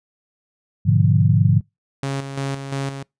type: chord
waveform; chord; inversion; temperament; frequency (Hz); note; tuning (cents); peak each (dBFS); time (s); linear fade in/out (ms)
sine; G# diminished seventh; none; equal with one note detuned; 103.83 / 123.47 / 148.28 / 174.61; G#2 / B2 / D3 / F3; 0 / 0 / +17 / 0; -16 / -19 / -17 / -20; 0.85-1.61; 20
type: tone with tremolo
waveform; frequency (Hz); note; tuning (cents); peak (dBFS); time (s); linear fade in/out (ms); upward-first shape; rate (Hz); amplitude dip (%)
sawtooth; 137.3; C#3; -16; -18; 2.03-3.03; 2; square; 2.9; 55
effects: noise-tail reverb RT60 0.2 s tail -26 dB re dry + resampled to 22050 Hz